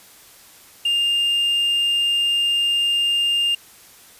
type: tone with quantisation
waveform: triangle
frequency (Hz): 2808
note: F7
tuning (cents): +9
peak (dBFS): -15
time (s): 0.85-3.55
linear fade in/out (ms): 5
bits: 7
effects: white hiss -47 dBFS RMS until 4.19 s + resampled to 32000 Hz